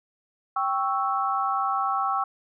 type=chord; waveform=sine; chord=C# diminished; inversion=second; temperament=equal; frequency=784 / 1108.7 / 1318.5 Hz; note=G5 / C#6 / E6; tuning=0 / 0 / 0 cents; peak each=-27 dBFS; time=0.56-2.24 s; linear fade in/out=5 ms; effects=none